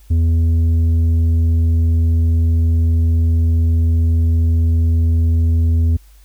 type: tone with tanh clipping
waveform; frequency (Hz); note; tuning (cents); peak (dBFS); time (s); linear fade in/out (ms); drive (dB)
sine; 82.41; E2; 0; -12; 0.1-5.97; 10; 6
effects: added 50 Hz sine -42 dBFS peak until 6.24 s + white hiss -54 dBFS RMS until 6.24 s